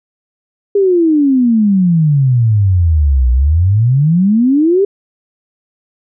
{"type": "exponential two-way sweep", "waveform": "sine", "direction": "down then up", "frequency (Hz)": [410.1, 60, 410.1], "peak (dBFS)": -7, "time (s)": [0.75, 4.85], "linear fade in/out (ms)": 5, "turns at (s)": 3.31, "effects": []}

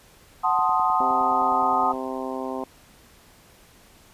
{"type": "chord", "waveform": "sine", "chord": "F# diminished seventh", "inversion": "none", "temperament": "equal", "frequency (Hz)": [740, 880, 1046.5, 1244.5], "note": ["F#5", "A5", "C6", "Eb6"], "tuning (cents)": [0, 0, 0, 0], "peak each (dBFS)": -24, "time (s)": [0.43, 1.93], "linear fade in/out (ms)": 20}
{"type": "click train", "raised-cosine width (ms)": 2, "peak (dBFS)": -31, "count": 14, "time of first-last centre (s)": [0.59, 1.937], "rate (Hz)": 9.65}
{"type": "harmonic tone", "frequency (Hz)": 130.81, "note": "C3", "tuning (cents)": 0, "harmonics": [2, 3, 4, 5, 6, 7, 8], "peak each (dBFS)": [-32, -34, -35, -36, -37, -37, -38], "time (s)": [1, 2.64], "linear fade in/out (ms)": 2}
{"effects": ["pink hiss -53 dBFS RMS until 4.13 s", "resampled to 32000 Hz"]}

